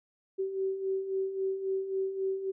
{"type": "beating tone pair", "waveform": "sine", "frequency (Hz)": [381.4, 385.1], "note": ["G4", "G4"], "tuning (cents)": [-47, -31], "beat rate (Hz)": 3.7, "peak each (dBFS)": [-37, -30], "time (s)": [0.38, 2.52], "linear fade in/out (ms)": 20, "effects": []}